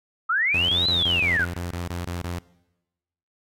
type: linear two-way sweep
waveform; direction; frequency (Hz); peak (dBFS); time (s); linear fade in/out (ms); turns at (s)
sine; up then down; 1244.5 to 4086 to 1398; -19; 0.29-1.45; 10; 0.88
type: tone bursts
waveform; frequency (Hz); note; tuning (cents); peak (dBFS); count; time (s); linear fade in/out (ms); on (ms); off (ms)
sawtooth; 87.31; F2; 0; -24; 11; 0.54-2.39; 5; 150; 20
effects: noise-tail reverb RT60 1.0 s tail -21 dB re dry + AAC 48 kbps